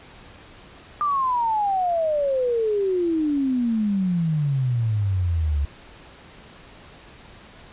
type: exponential sweep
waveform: sine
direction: down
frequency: 1208 to 69.3 Hz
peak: -19 dBFS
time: 1.01-5.65 s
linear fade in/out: 0 ms
effects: pink hiss -46 dBFS RMS until 7.72 s + resampled to 8000 Hz